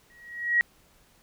sine tone with exponential growth, 1904 Hz, A#6, 36 cents sharp, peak -16 dBFS, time 0.1-0.61 s, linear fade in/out 0 ms, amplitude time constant 110 ms, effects pink hiss -61 dBFS RMS until 1.22 s

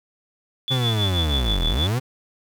sine tone with tremolo, 3456 Hz, A7, 32 cents flat, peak -20 dBFS, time 0.68-1.87 s, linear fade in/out 0 ms, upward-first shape triangle, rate 6.3 Hz, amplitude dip 90%
40% pulse linear two-way sweep, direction down then up, 134.1 to 36.71 to 134.1 Hz, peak -19 dBFS, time 0.7-2 s, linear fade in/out 20 ms, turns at 1.67 s
effects 8-bit

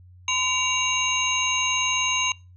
sine tone cluster, 1017 / 2272 / 2791 / 3842 / 6430 Hz, C6 / C#7 / F7 / B7 / G8, -50 / +42 / -2 / -48 / +43 cents, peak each -28 / -29 / -25 / -31 / -27 dBFS, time 0.28-2.32 s, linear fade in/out 2 ms, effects noise-tail reverb RT60 0.3 s tail -24 dB re dry + added 90 Hz sine -46 dBFS peak until 2.56 s

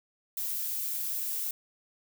violet noise, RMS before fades -33 dBFS, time 0.37-1.51 s, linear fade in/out 2 ms, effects none

